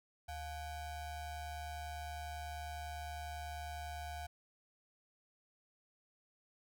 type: ring-modulated tone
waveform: square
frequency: 392 Hz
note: G4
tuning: in tune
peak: -40 dBFS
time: 0.28-4.27 s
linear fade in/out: 10 ms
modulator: 317 Hz
effects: none